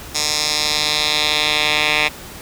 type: tone with band-pass filter sweep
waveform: 10% pulse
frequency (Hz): 151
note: D3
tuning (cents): +48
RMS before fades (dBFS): -18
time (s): 0.14-2.09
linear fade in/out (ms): 20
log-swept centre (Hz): 5800 to 2700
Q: 2.2
effects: pink hiss -35 dBFS RMS until 2.41 s